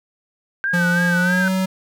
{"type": "tone with vibrato", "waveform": "sine", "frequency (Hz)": 1551, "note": "G6", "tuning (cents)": -19, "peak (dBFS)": -18, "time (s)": [0.64, 1.48], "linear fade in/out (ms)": 0, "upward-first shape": "sine", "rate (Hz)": 3.1, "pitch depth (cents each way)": 90}
{"type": "tone with pitch glide", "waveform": "square", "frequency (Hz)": [174.61, 188.23], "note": ["F3", "F#3"], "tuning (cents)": [0, 30], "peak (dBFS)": -18, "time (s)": [0.73, 1.66], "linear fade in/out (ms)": 10, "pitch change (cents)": 130, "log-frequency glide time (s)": [1.14, 1.48]}
{"effects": []}